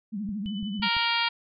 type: tone with vibrato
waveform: sine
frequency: 204.7 Hz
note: G#3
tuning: 25 cents flat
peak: -29 dBFS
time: 0.12-0.89 s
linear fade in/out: 20 ms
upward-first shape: triangle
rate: 13 Hz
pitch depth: 160 cents each way
type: click train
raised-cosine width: 5 ms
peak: -29 dBFS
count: 5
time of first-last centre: 0.29-0.967 s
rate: 5.91 Hz
type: tone with tremolo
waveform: sine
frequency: 3000 Hz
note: F#7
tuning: 23 cents sharp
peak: -38 dBFS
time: 0.46-1.06 s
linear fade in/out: 0 ms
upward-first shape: sine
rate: 11 Hz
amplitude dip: 55%
type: harmonic tone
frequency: 466.2 Hz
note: A#4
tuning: in tune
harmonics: 2 / 3 / 4 / 5 / 6 / 7 / 8 / 9 / 10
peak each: -29 / -32 / -34 / -30 / -32 / -30 / -37 / -35 / -35 dBFS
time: 0.82-1.29 s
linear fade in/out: 10 ms
effects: none